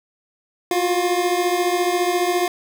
square tone cluster, 349.1 / 363.6 / 708 Hz, F4 / F#4 / F5, -1 / -30 / +23 cents, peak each -23 dBFS, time 0.71-2.48 s, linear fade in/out 2 ms, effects none

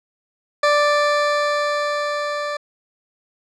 20% pulse tone with level ramp, 587.3 Hz, D5, in tune, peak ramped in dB -8 to -18 dBFS, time 0.63-2.57 s, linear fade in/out 5 ms, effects low-pass 5000 Hz 12 dB/octave

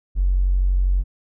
triangle tone, 46.12 Hz, F#1, 5 cents flat, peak -11 dBFS, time 0.15-1.04 s, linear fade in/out 50 ms, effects tanh soft clip ceiling -13 dBFS

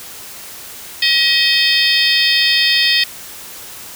harmonic tone with a mistuned harmonic, 635 Hz, D#5, 35 cents sharp, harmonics 3 / 4 / 5 / 6 / 7 / 8, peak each -18 / -18 / -18 / -18 / -18 / -18 dBFS, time 1.02-3.04 s, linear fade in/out 5 ms, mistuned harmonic 6, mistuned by -87 cents, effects white hiss -33 dBFS RMS until 3.95 s

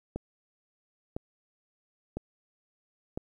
click train, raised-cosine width 2 ms, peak -20 dBFS, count 4, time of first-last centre 0.16-3.175 s, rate 0.995 Hz, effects 10-bit

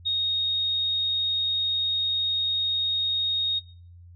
sine tone, 3729 Hz, A#7, in tune, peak -22 dBFS, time 0.05-3.6 s, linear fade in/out 20 ms, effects noise-tail reverb RT60 0.5 s tail -21 dB re dry + added 87 Hz sine -45 dBFS peak until 4.15 s

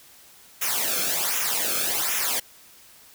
white noise with flanger, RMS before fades -25 dBFS, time 0.61-2.4 s, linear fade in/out 10 ms, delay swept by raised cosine 0.22 to 1.06 ms, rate 1.3 Hz, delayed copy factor -0.75, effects white hiss -51 dBFS RMS until 3.14 s

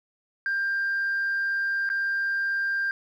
sine tone with dropouts, 1591 Hz, G6, 25 cents sharp, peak -22 dBFS, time 0.46-2.91 s, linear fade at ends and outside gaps 1 ms, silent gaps 1.891-1.9 s, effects tanh soft clip ceiling -21 dBFS + 10-bit

